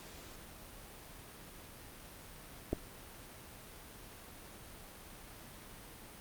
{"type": "clicks", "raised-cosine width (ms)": 2, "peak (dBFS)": [-19, -25], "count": 2, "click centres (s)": [2.73, 2.733], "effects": ["pink hiss -52 dBFS RMS until 6.2 s", "Opus 48 kbps"]}